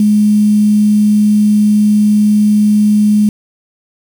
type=tone with quantisation; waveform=sine; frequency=209.8 Hz; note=G#3; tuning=18 cents sharp; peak=-6 dBFS; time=0-3.29 s; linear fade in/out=2 ms; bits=5; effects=none